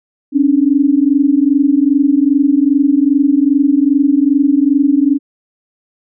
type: tone pair together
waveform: sine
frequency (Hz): 271.3 / 293.8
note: C#4 / D4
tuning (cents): -37 / +1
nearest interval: minor second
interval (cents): 138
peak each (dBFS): -11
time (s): 0.32-5.19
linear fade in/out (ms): 50
effects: none